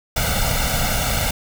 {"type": "noise with comb filter", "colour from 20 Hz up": "pink", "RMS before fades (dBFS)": -20, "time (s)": [0.16, 1.31], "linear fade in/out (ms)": 5, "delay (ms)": 1.4, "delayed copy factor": 0.85, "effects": []}